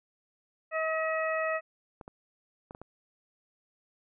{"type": "harmonic tone", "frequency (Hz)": 638, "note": "D#5", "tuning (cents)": 43, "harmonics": [1, 2, 3, 4], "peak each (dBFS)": [-30, -34, -34, -39], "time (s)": [0.71, 1.61], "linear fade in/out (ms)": 50}
{"type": "clicks", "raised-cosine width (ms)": 1, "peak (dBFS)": -30, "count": 5, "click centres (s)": [2.012, 2.079, 2.709, 2.749, 2.816]}
{"effects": []}